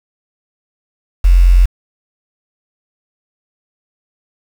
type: tone with quantisation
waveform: sine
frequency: 44.33 Hz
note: F1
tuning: 27 cents sharp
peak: -4 dBFS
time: 1.24-1.66 s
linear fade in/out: 10 ms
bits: 5
effects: none